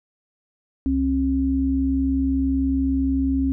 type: tone pair together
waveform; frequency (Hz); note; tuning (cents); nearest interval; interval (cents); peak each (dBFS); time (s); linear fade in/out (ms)
sine; 67.22 / 268.9; C2 / C4; +47 / +47; 2 octaves; 2400; -24 / -19; 0.86-3.52; 0
effects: none